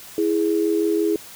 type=tone pair together; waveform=sine; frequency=329.4 / 415.3 Hz; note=E4 / G#4; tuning=-1 / 0 cents; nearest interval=major third; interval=401 cents; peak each=-20 dBFS; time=0.18-1.16 s; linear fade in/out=2 ms; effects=white hiss -41 dBFS RMS until 1.35 s

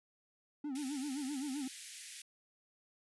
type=tone with vibrato; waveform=triangle; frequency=277.4 Hz; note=C#4; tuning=1 cent sharp; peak=-35 dBFS; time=0.64-1.68 s; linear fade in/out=5 ms; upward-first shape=sine; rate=7.7 Hz; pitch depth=140 cents each way
type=high-pass noise; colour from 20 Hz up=white; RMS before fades=-47 dBFS; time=0.75-2.22 s; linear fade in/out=5 ms; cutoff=1700 Hz; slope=48 dB/octave
effects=resampled to 24000 Hz

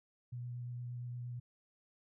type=tone with vibrato; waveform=sine; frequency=122 Hz; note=B2; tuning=21 cents flat; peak=-40 dBFS; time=0.32-1.4 s; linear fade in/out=10 ms; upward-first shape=sine; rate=8.6 Hz; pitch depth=12 cents each way; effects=none

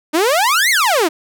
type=exponential two-way sweep; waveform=sawtooth; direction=up then down; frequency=293.4 to 2222 to 293.4 Hz; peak=-8 dBFS; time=0.13-1.09 s; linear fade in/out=20 ms; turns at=0.7 s; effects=none

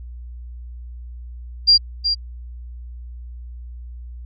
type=tone with echo; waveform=sine; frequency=4768 Hz; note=D8; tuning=25 cents sharp; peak=-8 dBFS; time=1.67-1.78 s; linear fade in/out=20 ms; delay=370 ms; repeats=1; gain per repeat=-8 dB; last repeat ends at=2.15 s; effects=added 60 Hz sine -32 dBFS peak until 4.25 s

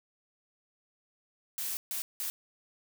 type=noise bursts at uneven times; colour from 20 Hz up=blue; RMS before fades=-35 dBFS; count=3; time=1.58-1.77 / 1.91-2.02 / 2.2-2.3 s; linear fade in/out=0 ms; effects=none

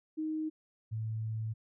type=tone pair in turn; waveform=sine; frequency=312.4 / 110.45 Hz; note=D#4 / A2; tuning=+7 / +7 cents; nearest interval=octave + tritone; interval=1800 cents; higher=first; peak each=-32 / -33 dBFS; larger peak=first; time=0.17-0.5 / 0.91-1.54 s; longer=second; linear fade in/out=20 ms; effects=none

